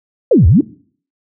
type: exponential two-way sweep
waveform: sine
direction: down then up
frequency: 581 to 72.9 to 331.6 Hz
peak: -5 dBFS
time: 0.31-0.61 s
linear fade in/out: 5 ms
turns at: 0.47 s
effects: noise-tail reverb RT60 0.5 s tail -20 dB re dry